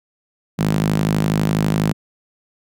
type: tone with high-pass filter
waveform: sawtooth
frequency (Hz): 52.1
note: G#1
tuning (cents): +6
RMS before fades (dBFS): -18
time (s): 0.58-1.93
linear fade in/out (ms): 20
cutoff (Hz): 170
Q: 3.3
effects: none